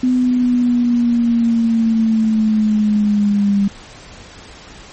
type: linear sweep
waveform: sine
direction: down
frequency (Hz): 253.4 to 199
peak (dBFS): -11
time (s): 0.03-3.68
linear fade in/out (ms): 5
effects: pink hiss -38 dBFS RMS until 4.92 s + MP3 32 kbps